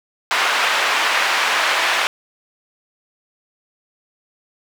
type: band-pass noise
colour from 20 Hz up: white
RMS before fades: -18 dBFS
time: 0.31-2.07 s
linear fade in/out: 0 ms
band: 800 to 2300 Hz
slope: 12 dB/octave
effects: none